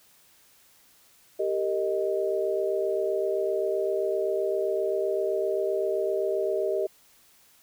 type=chord; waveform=sine; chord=Eb major; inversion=first; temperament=equal with one note detuned; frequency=392 / 459.7 / 622.3 Hz; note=G4 / Bb4 / Eb5; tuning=0 / -24 / 0 cents; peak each=-27 / -31 / -28 dBFS; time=1.39-6.87 s; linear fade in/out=10 ms; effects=white hiss -59 dBFS RMS until 7.62 s